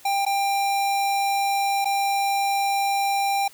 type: tone with dropouts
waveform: square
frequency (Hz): 794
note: G5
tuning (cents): +22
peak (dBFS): -21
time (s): 0.05-3.48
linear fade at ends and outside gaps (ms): 5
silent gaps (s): 0.252-0.263 / 1.846-1.854
effects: white hiss -50 dBFS RMS until 3.53 s